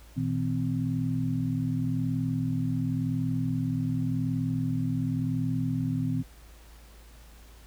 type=tone cluster; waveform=sine; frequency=118.9 / 159.8 / 258.4 Hz; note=A#2 / D#3 / C4; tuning=+35 / +47 / -21 cents; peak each=-30 dBFS; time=0.16-6.23 s; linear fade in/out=20 ms; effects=added 55 Hz sine -49 dBFS peak until 7.66 s + pink hiss -56 dBFS RMS until 7.66 s